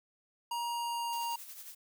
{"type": "tone with pitch glide", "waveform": "square", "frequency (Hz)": [945, 937.9], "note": ["A#5", "A#5"], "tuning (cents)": [23, 10], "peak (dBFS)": -34, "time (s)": [0.51, 1.36], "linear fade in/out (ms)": 5, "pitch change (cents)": -13, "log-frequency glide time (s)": [0.69, 1.14]}
{"type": "noise with tremolo", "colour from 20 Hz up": "blue", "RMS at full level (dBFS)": -46, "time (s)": [1.12, 1.75], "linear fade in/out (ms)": 10, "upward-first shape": "sine", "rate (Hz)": 11, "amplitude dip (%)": 50}
{"effects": []}